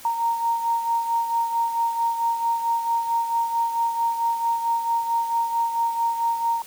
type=beating tone pair; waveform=sine; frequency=926 / 930.5 Hz; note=A#5 / A#5; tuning=-12 / -3 cents; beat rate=4.5 Hz; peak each=-21 / -29 dBFS; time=0.05-6.62 s; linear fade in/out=2 ms; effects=white hiss -44 dBFS RMS until 6.66 s